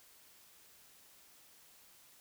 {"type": "silence", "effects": ["white hiss -62 dBFS RMS until 2.2 s"]}